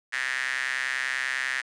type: tone with high-pass filter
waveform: sawtooth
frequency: 130.1 Hz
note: C3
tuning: 9 cents flat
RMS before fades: -29 dBFS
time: 0.12-1.62 s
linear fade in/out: 20 ms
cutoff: 1800 Hz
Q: 6.4
effects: resampled to 22050 Hz + 9-bit